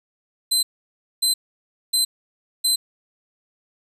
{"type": "tone bursts", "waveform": "25% pulse", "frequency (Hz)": 4065, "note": "B7", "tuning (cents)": 49, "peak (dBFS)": -12, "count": 4, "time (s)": [0.51, 2.76], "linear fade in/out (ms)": 10, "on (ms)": 120, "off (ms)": 590, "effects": []}